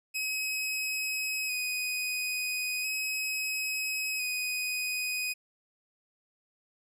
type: tone with vibrato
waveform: sawtooth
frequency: 2522 Hz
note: D#7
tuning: 23 cents sharp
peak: -27 dBFS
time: 0.14-5.34 s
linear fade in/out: 20 ms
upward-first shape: square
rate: 0.37 Hz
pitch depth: 18 cents each way
effects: none